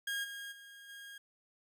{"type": "tone with level steps", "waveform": "30% pulse", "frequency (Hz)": 1627, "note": "G#6", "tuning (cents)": -36, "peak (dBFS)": [-32, -40, -49, -45], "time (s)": [0.07, 1.18], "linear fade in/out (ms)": 5, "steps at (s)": [0.23, 0.51, 0.88], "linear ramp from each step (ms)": 20, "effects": []}